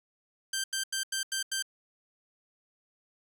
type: tone bursts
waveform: 10% pulse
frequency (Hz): 1568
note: G6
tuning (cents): 0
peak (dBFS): -21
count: 6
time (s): 0.53-1.625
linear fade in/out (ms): 5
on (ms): 110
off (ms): 87
effects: none